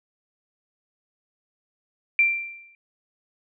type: tone with exponential decay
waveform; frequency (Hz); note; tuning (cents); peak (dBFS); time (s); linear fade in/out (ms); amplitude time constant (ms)
sine; 2359; D7; +7; -13; 2.19-2.75; 1; 120
effects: none